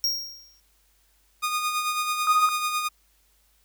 square tone with exponential decay, 5588 Hz, F8, in tune, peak -20 dBFS, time 0.04-0.6 s, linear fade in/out 1 ms, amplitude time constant 120 ms
sawtooth tone with tremolo, 1230 Hz, D#6, 20 cents flat, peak -19 dBFS, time 1.42-2.89 s, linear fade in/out 20 ms, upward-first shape sine, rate 9.1 Hz, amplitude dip 45%
sine tone, 1244.5 Hz, D#6, in tune, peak -18 dBFS, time 2.27-2.49 s, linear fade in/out 2 ms
effects added 50 Hz sine -65 dBFS peak until 3.64 s + white hiss -65 dBFS RMS until 3.64 s

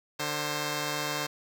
5% pulse tone pair together, 148.8 / 530 Hz, D3 / C5, +23 / +22 cents, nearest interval octave + minor seventh, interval 2199 cents, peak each -21 dBFS, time 0.19-1.27 s, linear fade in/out 10 ms, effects none

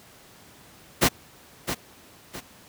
pink noise with echo, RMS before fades -18 dBFS, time 1.01-1.09 s, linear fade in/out 20 ms, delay 660 ms, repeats 2, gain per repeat -9 dB, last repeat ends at 2.41 s, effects pink hiss -51 dBFS RMS until 2.68 s + high-pass 80 Hz 12 dB/octave

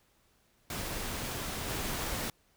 pink noise with level steps, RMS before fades -37 / -35 dBFS, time 0.7-2.3 s, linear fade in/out 2 ms, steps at 1.68 s, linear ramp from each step 2 ms, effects pink hiss -69 dBFS RMS until 2.56 s

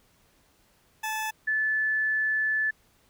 20% pulse / sine tone pair in turn, 870 / 1740 Hz, A5 / A6, -20 / -20 cents, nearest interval octave, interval 1200 cents, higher second, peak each -24 / -23 dBFS, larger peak second, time 1.03-1.31 / 1.47-2.71 s, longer second, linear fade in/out 10 ms, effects pink hiss -64 dBFS RMS until 3.09 s

